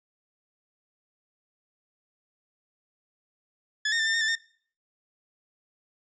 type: tone with pitch steps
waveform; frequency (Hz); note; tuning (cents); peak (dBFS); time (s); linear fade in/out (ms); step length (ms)
sawtooth; 1719 / 1835 / 1780 / 1801 / 1832 / 1762 / 1821; A6 / A#6 / A6 / A6 / A#6 / A6 / A#6; -41 / -28 / +20 / +40 / -31 / +2 / -41; -20; 3.85-4.354; 5; 72
effects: noise-tail reverb RT60 0.5 s tail -21 dB re dry + resampled to 16000 Hz